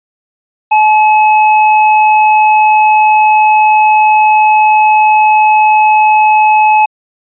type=tone; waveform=square; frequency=857 Hz; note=A5; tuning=46 cents flat; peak=-5 dBFS; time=0.71-6.86 s; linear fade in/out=10 ms; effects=resampled to 8000 Hz